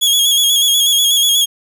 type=tone with vibrato; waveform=sawtooth; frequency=3322 Hz; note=G#7; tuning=in tune; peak=-7 dBFS; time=0.01-1.46 s; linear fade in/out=20 ms; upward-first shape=square; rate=8.2 Hz; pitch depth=34 cents each way; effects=none

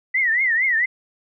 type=tone with vibrato; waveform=sine; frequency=1957 Hz; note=B6; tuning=16 cents flat; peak=-16 dBFS; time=0.14-0.86 s; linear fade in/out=10 ms; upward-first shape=triangle; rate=4.4 Hz; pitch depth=190 cents each way; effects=none

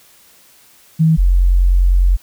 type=tone pair in turn; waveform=sine; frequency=160.3 / 44.98 Hz; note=E3 / F#1; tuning=-48 / -48 cents; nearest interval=octave + minor seventh; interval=2200 cents; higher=first; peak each=-8 dBFS; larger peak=neither; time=0.99-1.17 / 1.17-2.17 s; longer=second; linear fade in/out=20 ms; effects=white hiss -48 dBFS RMS until 2.22 s

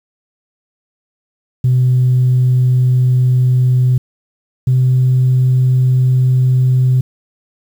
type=tone pair in turn; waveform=sine; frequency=126.6 / 128.15 Hz; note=B2 / C3; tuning=+43 / -36 cents; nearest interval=unison; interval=21 cents; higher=second; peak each=-7 / -7 dBFS; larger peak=neither; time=1.64-3.98 / 4.67-7.01 s; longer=neither; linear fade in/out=5 ms; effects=tanh soft clip ceiling -5 dBFS + 7-bit

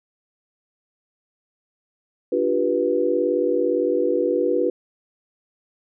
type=chord; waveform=sine; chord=G dominant seventh; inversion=second; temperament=just; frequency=294 / 352.8 / 392 / 490 Hz; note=D4 / F4 / G4 / B4; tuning=+2 / +18 / 0 / -14 cents; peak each=-26 / -23 / -25 / -21 dBFS; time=2.32-4.7 s; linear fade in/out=5 ms; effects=none

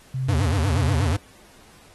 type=tone with tremolo; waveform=sine; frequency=130.81 Hz; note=C3; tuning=in tune; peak=-22 dBFS; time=0.14-1.13 s; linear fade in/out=5 ms; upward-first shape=sine; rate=1.7 Hz; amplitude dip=50%
type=tone with vibrato; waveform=square; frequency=88 Hz; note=F2; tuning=14 cents sharp; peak=-20 dBFS; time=0.28-1.17 s; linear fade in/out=10 ms; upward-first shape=sine; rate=8.3 Hz; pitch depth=250 cents each way
effects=pink hiss -52 dBFS RMS until 1.94 s + AAC 32 kbps

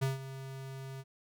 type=tone with ADSR envelope; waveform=square; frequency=134.1 Hz; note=C3; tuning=43 cents sharp; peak=-28 dBFS; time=0.01-1.04 s; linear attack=18 ms; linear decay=150 ms; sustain=-14 dB; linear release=41 ms; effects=none

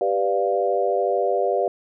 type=chord; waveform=sine; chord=G dominant seventh; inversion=none; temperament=equal; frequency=392 / 493.9 / 587.3 / 698.5 Hz; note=G4 / B4 / D5 / F5; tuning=0 / 0 / 0 / 0 cents; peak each=-24 dBFS; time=0.01-1.68 s; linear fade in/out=2 ms; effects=none

